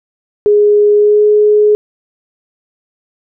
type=tone with pitch glide; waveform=sine; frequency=415.3 to 420.4 Hz; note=G#4 to G#4; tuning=0 to +21 cents; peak=-5 dBFS; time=0.46-1.75 s; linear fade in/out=0 ms; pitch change=+21 cents; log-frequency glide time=0.95-1.24 s; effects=none